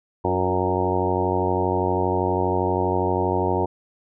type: harmonic tone with a mistuned harmonic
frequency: 92.5 Hz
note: F#2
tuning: in tune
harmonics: 1 / 2 / 3 / 4 / 5 / 6 / 7 / 8 / 9 / 10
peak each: -27 / -31 / -30 / -25 / -28 / -31 / -31 / -30 / -30 / -27 dBFS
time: 0.24-3.66 s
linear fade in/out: 10 ms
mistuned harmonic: 4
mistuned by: -26 cents
effects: none